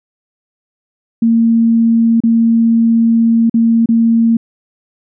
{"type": "tone with dropouts", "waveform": "sine", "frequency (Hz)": 229.1, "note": "A#3", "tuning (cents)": -30, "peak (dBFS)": -7, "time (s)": [1.22, 4.37], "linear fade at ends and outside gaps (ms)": 5, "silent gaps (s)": [[2.204, 2.236], [3.497, 3.541], [3.859, 3.888]], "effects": []}